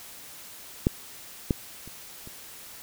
clicks, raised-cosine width 3 ms, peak -7 / -9 / -30 / -30 dBFS, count 4, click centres 0.869 / 1.508 / 1.876 / 2.274 s, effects white hiss -45 dBFS RMS until 2.82 s

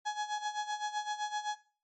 35% pulse tone with tremolo, 840 Hz, G#5, 19 cents sharp, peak -29 dBFS, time 0.05-1.56 s, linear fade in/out 20 ms, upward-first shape sine, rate 7.8 Hz, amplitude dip 75%, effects noise-tail reverb RT60 0.4 s tail -17 dB re dry + MP3 32 kbps

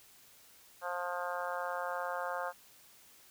harmonic tone, 177.1 Hz, F3, 24 cents sharp, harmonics 3 / 4 / 5 / 6 / 7 / 8 / 9, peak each -40 / -41 / -42 / -43 / -43 / -44 / -45 dBFS, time 0.81-2.53 s, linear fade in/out 50 ms, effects white hiss -60 dBFS RMS until 3.3 s

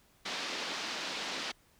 white band-pass noise, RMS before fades -38 dBFS, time 0.25-1.52 s, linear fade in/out 10 ms, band 190 to 4900 Hz, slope 24 dB/octave, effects pink hiss -66 dBFS RMS until 1.79 s

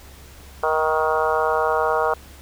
harmonic tone with a mistuned harmonic, 157.4 Hz, D#3, 20 cents sharp, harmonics 3 / 4 / 5 / 6 / 7 / 8 / 9, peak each -23 / -24 / -25 / -26 / -26 / -27 / -28 dBFS, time 0.63-2.14 s, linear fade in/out 5 ms, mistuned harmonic 5, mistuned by -19 cents, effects added 69 Hz sine -43 dBFS peak until 2.41 s + pink hiss -46 dBFS RMS until 2.41 s

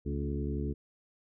harmonic tone with a mistuned harmonic, 71.2 Hz, C#2, 47 cents sharp, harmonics 1 / 2 / 3 / 4 / 5 / 6, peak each -34 / -37 / -39 / -40 / -41 / -42 dBFS, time 0.05-0.74 s, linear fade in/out 20 ms, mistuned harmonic 3, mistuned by +58 cents, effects none

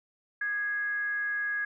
sine tone with frequency modulation, 1661.2 Hz, G#6, in tune, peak -28 dBFS, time 0.41-1.65 s, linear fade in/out 5 ms, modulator 445 Hz, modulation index 0.24, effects none

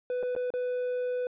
triangle tone with dropouts, 497.4 Hz, B4, 12 cents sharp, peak -26 dBFS, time 0.1-1.27 s, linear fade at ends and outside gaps 1 ms, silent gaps 0.228-0.232 / 0.352-0.363 / 0.504-0.538 s, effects resampled to 8000 Hz

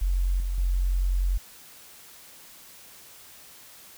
sine tone with level steps, 45.22 Hz, F#1, 39 cents flat, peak -21 / -25 / -21 dBFS, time 0.01-1.38 s, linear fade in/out 10 ms, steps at 0.4 / 0.58 s, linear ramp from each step 2 ms, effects white hiss -49 dBFS RMS until 3.97 s

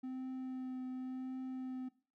triangle tone with vibrato, 257.8 Hz, C4, 26 cents flat, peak -38 dBFS, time 0.03-1.89 s, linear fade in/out 10 ms, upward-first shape triangle, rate 0.91 Hz, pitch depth 14 cents each way, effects noise-tail reverb RT60 0.4 s tail -18 dB re dry

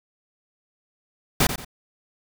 pink noise with echo, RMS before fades -18 dBFS, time 1.4-1.47 s, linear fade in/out 5 ms, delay 89 ms, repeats 2, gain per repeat -10 dB, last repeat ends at 1.648 s, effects none

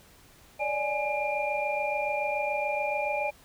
sine tone cluster, 570 / 597 / 835 / 2395 Hz, C#5 / D5 / G#5 / D7, +48 / +28 / +9 / +33 cents, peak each -34 / -32 / -31 / -32 dBFS, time 0.59-3.31 s, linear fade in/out 20 ms, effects pink hiss -56 dBFS RMS until 3.44 s

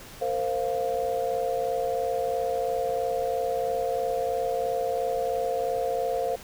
sine chord, Bb suspended second, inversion none, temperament equal with one note detuned, 460.3 / 523.3 / 698.5 Hz, Bb4 / C5 / F5, -22 / 0 / 0 cents, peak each -30 / -28 / -29 dBFS, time 0.21-6.36 s, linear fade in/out 10 ms, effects pink hiss -45 dBFS RMS until 6.43 s

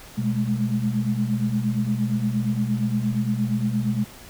sine tone cluster, 124.1 / 205.5 / 214.1 Hz, B2 / G#3 / A3, +9 / -18 / -47 cents, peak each -25 dBFS, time 0.17-4.05 s, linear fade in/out 20 ms, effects pink hiss -44 dBFS RMS until 4.29 s

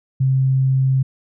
sine tone, 132.6 Hz, C3, 23 cents sharp, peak -13 dBFS, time 0.2-1.03 s, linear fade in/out 10 ms, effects none

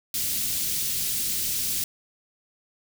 white band-stop noise, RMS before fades -27 dBFS, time 0.14-1.84 s, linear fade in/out 2 ms, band 230 to 3400 Hz, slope 12 dB/octave, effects none

